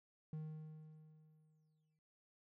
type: tone with exponential decay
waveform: triangle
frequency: 155.56 Hz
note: D#3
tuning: in tune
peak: -40 dBFS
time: 0.33-1.99 s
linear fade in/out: 2 ms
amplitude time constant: 360 ms
effects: none